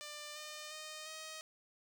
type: tone with pitch steps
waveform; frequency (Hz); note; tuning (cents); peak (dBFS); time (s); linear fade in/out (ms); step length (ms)
5% pulse; 595 / 606.1 / 617.4 / 628.9; D5 / D#5 / D#5 / D#5; +22 / -46 / -14 / +18; -34; 0.01-1.41; 0; 350
effects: none